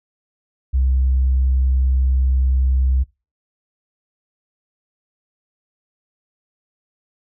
sine tone, 65.1 Hz, C2, 8 cents flat, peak -12 dBFS, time 0.73-3.04 s, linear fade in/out 20 ms, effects noise-tail reverb RT60 0.3 s tail -25 dB re dry + tanh soft clip ceiling -10 dBFS

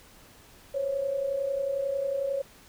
sine tone pair together, 523.3 / 554.4 Hz, C5 / C#5, 0 / 0 cents, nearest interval minor second, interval 100 cents, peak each -34 / -27 dBFS, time 0.74-2.42 s, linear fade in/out 10 ms, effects pink hiss -54 dBFS RMS until 2.68 s

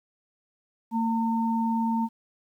sine tone pair together, 227.3 / 909.2 Hz, A#3 / A#5, -43 / -43 cents, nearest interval 2 octaves, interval 2400 cents, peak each -24 / -28 dBFS, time 0.91-2.09 s, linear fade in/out 50 ms, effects 10-bit

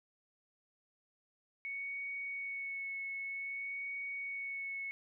sine tone with vibrato, 2217 Hz, C#7, in tune, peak -38 dBFS, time 1.65-4.91 s, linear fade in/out 0 ms, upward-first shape sine, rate 0.53 Hz, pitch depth 15 cents each way, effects none

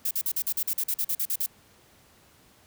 violet noise bursts, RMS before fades -27 dBFS, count 14, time 0.05-1.462 s, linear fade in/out 5 ms, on 60 ms, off 44 ms, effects pink hiss -58 dBFS RMS until 2.66 s + high-pass 60 Hz 12 dB/octave

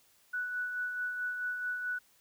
sine tone with tremolo, 1480 Hz, F#6, in tune, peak -31 dBFS, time 0.33-1.99 s, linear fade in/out 10 ms, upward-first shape sine, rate 4.6 Hz, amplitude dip 40%, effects white hiss -66 dBFS RMS until 2.2 s

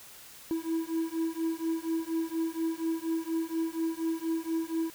triangle beating tone pair, 324.8 / 329 Hz, E4 / E4, -26 / -3 cents, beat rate 4.2 Hz, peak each -30 dBFS, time 0.51-4.9 s, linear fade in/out 0 ms, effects white hiss -50 dBFS RMS until 4.94 s

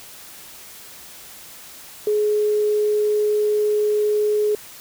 sine tone, 421.1 Hz, G#4, 24 cents sharp, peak -16 dBFS, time 2.07-4.55 s, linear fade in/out 2 ms, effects white hiss -41 dBFS RMS until 4.8 s

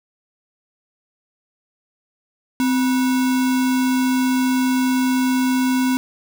sine tone with sample-and-hold, 257.7 Hz, C4, 26 cents flat, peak -15 dBFS, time 2.6-5.97 s, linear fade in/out 0 ms, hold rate 1225 Hz, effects none

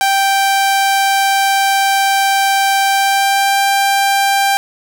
sawtooth tone with pitch glide, 784 to 790.4 Hz, G5 to G5, 0 to +14 cents, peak -7 dBFS, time 0.01-4.57 s, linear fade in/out 0 ms, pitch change +14 cents, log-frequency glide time 2.83-3.62 s, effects none

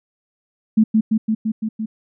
sine tone with echo, 219.1 Hz, A3, 7 cents flat, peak -9 dBFS, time 0.77-0.84 s, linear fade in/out 10 ms, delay 170 ms, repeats 6, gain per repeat -2 dB, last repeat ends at 1.86 s, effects none

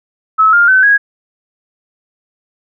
sine tone with pitch steps, 1296 / 1405.2 / 1523.5 / 1651.8 Hz, E6 / F6 / G6 / G#6, -30 / +10 / -50 / -10 cents, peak -5 dBFS, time 0.38-0.98 s, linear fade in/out 20 ms, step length 150 ms, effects none

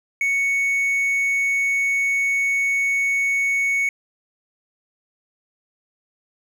triangle tone, 2220 Hz, C#7, 2 cents sharp, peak -16 dBFS, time 0.21-3.89 s, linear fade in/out 2 ms, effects none

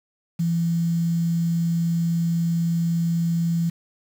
sine tone with quantisation, 168.1 Hz, E3, 34 cents sharp, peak -19 dBFS, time 0.39-3.7 s, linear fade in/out 10 ms, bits 7, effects none

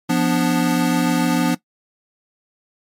square chord, B diminished, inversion second, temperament equal, 174.61 / 246.9 / 293.7 Hz, F3 / B3 / D4, 0 / 0 / 0 cents, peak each -21 / -20 / -20 dBFS, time 0.09-1.55 s, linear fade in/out 10 ms, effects noise-tail reverb RT60 0.1 s tail -18 dB re dry + MP3 64 kbps

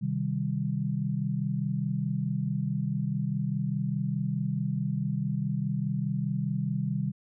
sine chord, C minor, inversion none, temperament equal, 130.81 / 155.56 / 196 Hz, C3 / Eb3 / G3, 0 / 0 / 0 cents, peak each -31 dBFS, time 0.01-7.12 s, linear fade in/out 20 ms, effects none

